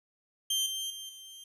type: tone with level steps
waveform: sawtooth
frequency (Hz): 3151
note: G7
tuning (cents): +8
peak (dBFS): -24 / -30 / -37 / -43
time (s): 0.5-1.44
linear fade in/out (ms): 5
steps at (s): 0.66 / 0.9 / 1.09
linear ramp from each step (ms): 2
effects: resampled to 32000 Hz + 11-bit